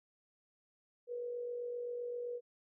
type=tone with amplitude modulation; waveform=sine; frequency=483.7 Hz; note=B4; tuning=36 cents flat; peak=-36 dBFS; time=1.07-2.41 s; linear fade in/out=50 ms; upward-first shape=sine; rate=47.7 Hz; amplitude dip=40%; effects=none